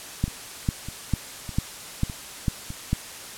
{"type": "two click trains", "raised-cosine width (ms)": 5, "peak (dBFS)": [-21, -9], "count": [5, 7], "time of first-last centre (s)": [[0.28, 2.704], [0.24, 2.931]], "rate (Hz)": [1.65, 2.23], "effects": ["white hiss -39 dBFS RMS until 3.37 s", "low-pass 11000 Hz 12 dB/octave"]}